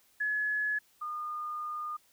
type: tone pair in turn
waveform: sine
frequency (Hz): 1700 / 1217.8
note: G#6 / D#6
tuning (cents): +40 / -38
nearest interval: tritone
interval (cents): 578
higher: first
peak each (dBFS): -28 / -34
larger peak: first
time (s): 0.2-0.79 / 1.01-1.97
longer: second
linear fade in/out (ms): 10
effects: white hiss -66 dBFS RMS until 2.12 s